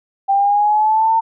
sine linear sweep, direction up, 784 to 909 Hz, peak -11 dBFS, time 0.28-1.21 s, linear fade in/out 20 ms, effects none

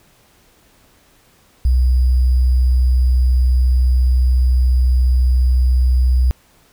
sine tone with sample-and-hold, 62.9 Hz, B1, 32 cents sharp, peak -10 dBFS, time 1.65-6.31 s, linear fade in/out 0 ms, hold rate 4900 Hz, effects pink hiss -53 dBFS RMS until 6.72 s

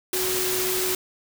sine tone in noise, 370 Hz, F#4, in tune, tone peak -27 dBFS, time 0.13-0.95 s, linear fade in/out 2 ms, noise white, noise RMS -26 dBFS, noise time 0.13-0.95 s, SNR -4 dB, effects none

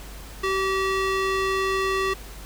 square tone with band-pass filter, 384.1 Hz, G4, 35 cents flat, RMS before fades -24 dBFS, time 0.43-2.14 s, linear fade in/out 10 ms, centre 1700 Hz, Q 0.62, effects added 50 Hz sine -39 dBFS peak until 2.45 s + pink hiss -43 dBFS RMS until 2.45 s

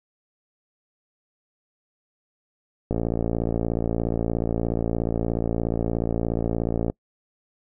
click train, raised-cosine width 2 ms, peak -11 dBFS, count 228, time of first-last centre 2.91-6.899 s, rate 56.9 Hz, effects noise-tail reverb RT60 0.1 s tail -26 dB re dry

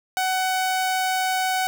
sawtooth tone, 749 Hz, F#5, 21 cents sharp, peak -17 dBFS, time 0.17-1.67 s, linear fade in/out 0 ms, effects none

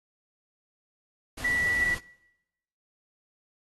sine tone in noise, 1950 Hz, B6, 23 cents flat, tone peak -23 dBFS, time 1.44-1.95 s, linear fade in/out 10 ms, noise pink, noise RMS -39 dBFS, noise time 1.37-1.99 s, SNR +13 dB, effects noise-tail reverb RT60 0.9 s tail -22 dB re dry + AAC 32 kbps

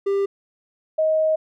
triangle / sine tone pair in turn, 396.4 / 629.2 Hz, G4 / D#5, +19 / +19 cents, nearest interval minor sixth, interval 800 cents, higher second, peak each -16 dBFS, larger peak neither, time 0.06-0.26 / 0.98-1.36 s, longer second, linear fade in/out 10 ms, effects none

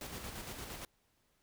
pink noise with tremolo, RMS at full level -44 dBFS, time 0.01-0.85 s, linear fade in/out 2 ms, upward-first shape square, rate 8.7 Hz, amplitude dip 35%, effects pink hiss -75 dBFS RMS until 1.42 s

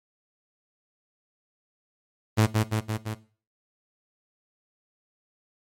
sawtooth tone with echo, 109.1 Hz, A2, 14 cents flat, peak -13 dBFS, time 2.37-2.47 s, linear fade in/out 20 ms, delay 170 ms, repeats 4, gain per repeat -3 dB, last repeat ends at 3.15 s, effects noise-tail reverb RT60 0.4 s tail -17 dB re dry + MP3 64 kbps

